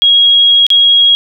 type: tone with dropouts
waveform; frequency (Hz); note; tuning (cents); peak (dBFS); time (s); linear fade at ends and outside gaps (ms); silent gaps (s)
sine; 3296; G#7; -14; -4; 0.02-1.15; 0; 0.666-0.703
effects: none